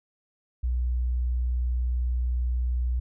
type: tone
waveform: sine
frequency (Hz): 61.3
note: B1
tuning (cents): -12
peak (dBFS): -23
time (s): 0.63-3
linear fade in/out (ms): 10
effects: none